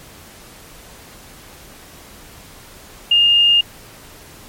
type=tone; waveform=sine; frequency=2826 Hz; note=F7; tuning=20 cents sharp; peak=-9 dBFS; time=3.11-3.61 s; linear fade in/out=5 ms; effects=pink hiss -41 dBFS RMS until 4.48 s + MP3 64 kbps